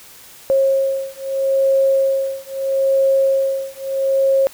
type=beating tone pair; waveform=sine; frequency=540 / 540.77 Hz; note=C#5 / C#5; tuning=-45 / -43 cents; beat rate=0.77 Hz; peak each=-17 dBFS; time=0.5-4.47 s; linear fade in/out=0 ms; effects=white hiss -42 dBFS RMS until 4.53 s